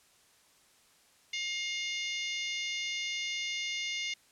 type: harmonic tone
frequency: 711 Hz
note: F5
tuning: 31 cents sharp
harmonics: 3 / 4 / 5 / 6 / 7 / 8 / 9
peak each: -36 / -39 / -40 / -47 / -46 / -49 / -44 dBFS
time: 1.33-4.14 s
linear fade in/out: 5 ms
effects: white hiss -64 dBFS RMS until 4.31 s + low-pass 10000 Hz 12 dB/octave